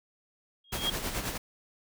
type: tone with exponential growth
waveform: sine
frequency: 3261 Hz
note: G#7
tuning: 32 cents flat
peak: -24 dBFS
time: 0.64-0.9 s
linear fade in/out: 5 ms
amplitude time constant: 56 ms
type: noise with tremolo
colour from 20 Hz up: pink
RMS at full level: -32 dBFS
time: 0.72-1.38 s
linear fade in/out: 10 ms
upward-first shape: sine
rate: 9.4 Hz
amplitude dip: 55%
effects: none